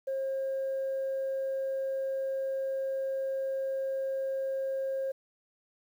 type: tone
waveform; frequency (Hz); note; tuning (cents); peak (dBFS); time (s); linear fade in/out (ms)
sine; 536; C5; +42; -28; 0.07-5.12; 10
effects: tanh soft clip ceiling -27 dBFS + 10-bit